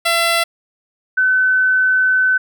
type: tone pair in turn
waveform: 10% pulse / sine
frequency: 675 / 1515.3 Hz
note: E5 / F#6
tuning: +41 / +41 cents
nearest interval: octave + major second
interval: 1400 cents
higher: second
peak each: -5 / -11 dBFS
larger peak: first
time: 0.05-0.44 / 1.17-2.38 s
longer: second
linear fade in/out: 10 ms
effects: none